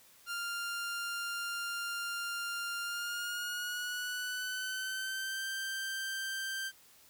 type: tone with pitch glide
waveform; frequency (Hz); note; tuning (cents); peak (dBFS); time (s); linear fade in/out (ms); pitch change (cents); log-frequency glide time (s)
sawtooth; 1396.9 to 1568; F6 to G6; 0 to 0; -32; 0.26-6.72; 50; +200; 2.82-5.46
effects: white hiss -61 dBFS RMS until 7.09 s